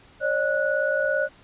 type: tone cluster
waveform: sine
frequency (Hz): 546 / 604 / 1469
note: C#5 / D5 / F#6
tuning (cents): -26 / +48 / -13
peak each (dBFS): -25 / -25 / -25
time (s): 0.2-1.29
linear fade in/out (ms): 50
effects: pink hiss -53 dBFS RMS until 1.43 s + resampled to 8000 Hz